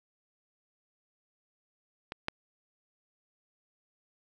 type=clicks; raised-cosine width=0.3 ms; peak=-21 / -14 dBFS; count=2; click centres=2.121 / 2.284 s; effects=none